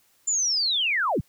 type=linear sweep; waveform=sine; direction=down; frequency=7270 to 46.32 Hz; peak=-21 dBFS; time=0.27-1.21 s; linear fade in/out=10 ms; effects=white hiss -63 dBFS RMS until 1.28 s